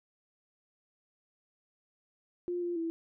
sine tone with pitch steps, 352.6 / 348.2 / 330.4 Hz, F4 / F4 / E4, +17 / -5 / +4 cents, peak -31 dBFS, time 2.48-2.9 s, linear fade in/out 0 ms, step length 140 ms, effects none

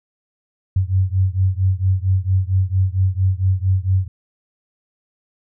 sine beating tone pair, 92.5 / 96.9 Hz, F#2 / G2, 0 / -20 cents, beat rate 4.4 Hz, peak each -17 / -18 dBFS, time 0.76-4.08 s, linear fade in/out 5 ms, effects none

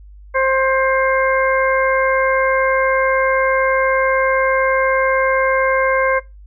harmonic tone, 529 Hz, C5, 19 cents sharp, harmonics 1 / 2 / 3 / 4, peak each -16 / -19 / -21 / -22 dBFS, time 0.34-6.2 s, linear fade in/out 20 ms, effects noise-tail reverb RT60 0.2 s tail -18 dB re dry + added 50 Hz sine -37 dBFS peak until 6.46 s

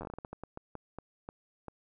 slowing click train, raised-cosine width 1 ms, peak -27 dBFS, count 16, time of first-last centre 0.01-1.683 s, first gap 10 ms, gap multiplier 1.3, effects none

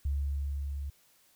sine tone with level ramp, 70.4 Hz, C#2, 27 cents sharp, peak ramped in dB -27 to -34 dBFS, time 0.05-0.9 s, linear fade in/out 5 ms, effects white hiss -65 dBFS RMS until 1.35 s

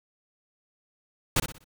pink noise with echo, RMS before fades -22 dBFS, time 1.36-1.4 s, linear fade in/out 5 ms, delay 61 ms, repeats 4, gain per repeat -9 dB, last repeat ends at 1.644 s, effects none

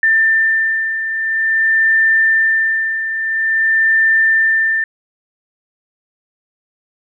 sine beating tone pair, 1788 / 1788.49 Hz, A6 / A6, +27 / +28 cents, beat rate 0.49 Hz, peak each -12 / -19 dBFS, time 0.03-4.84 s, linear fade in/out 2 ms, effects none

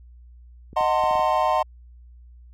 clicks, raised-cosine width 3 ms, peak -29 dBFS, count 6, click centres 0.731 / 0.809 / 1.038 / 1.111 / 1.155 / 1.195 s
triangle chord, D# diminished seventh, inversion none, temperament equal with one note detuned, 622.3 / 740 / 898.5 / 1046.5 Hz, D#5 / F#5 / A5 / C6, 0 / 0 / +36 / 0 cents, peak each -22 / -22 / -22 / -22 dBFS, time 0.76-1.63 s, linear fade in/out 10 ms
effects added 60 Hz sine -44 dBFS peak until 2.53 s

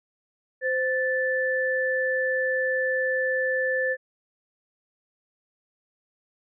sine tone pair together, 518 / 1755 Hz, C5 / A6, -17 / -5 cents, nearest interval octave + major sixth, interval 2112 cents, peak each -25 dBFS, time 0.61-3.97 s, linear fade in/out 50 ms, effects none

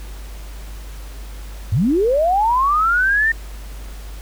sine linear sweep, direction up, 82.8 to 1838 Hz, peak -13 dBFS, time 1.72-3.32 s, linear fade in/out 5 ms, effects added 50 Hz sine -30 dBFS peak until 4.21 s + pink hiss -42 dBFS RMS until 4.21 s

